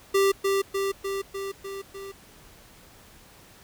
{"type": "tone with echo", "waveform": "square", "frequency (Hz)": 392.5, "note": "G4", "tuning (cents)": 2, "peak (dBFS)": -19, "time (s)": [0.14, 0.32], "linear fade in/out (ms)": 10, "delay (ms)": 300, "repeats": 6, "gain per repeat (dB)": -3, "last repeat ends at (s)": 2.12, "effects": ["pink hiss -52 dBFS RMS until 3.63 s"]}